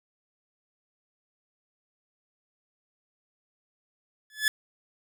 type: tone with exponential growth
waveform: sawtooth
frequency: 1719 Hz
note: A6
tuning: 41 cents flat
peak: -14 dBFS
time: 4.3-4.48 s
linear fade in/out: 1 ms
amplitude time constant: 37 ms
effects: none